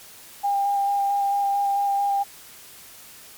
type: tone with vibrato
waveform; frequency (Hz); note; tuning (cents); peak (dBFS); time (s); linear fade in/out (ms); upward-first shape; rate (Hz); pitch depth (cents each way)
sine; 801; G5; +37; -19; 0.43-2.24; 20; square; 4.5; 10
effects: white hiss -45 dBFS RMS until 3.37 s + MP3 96 kbps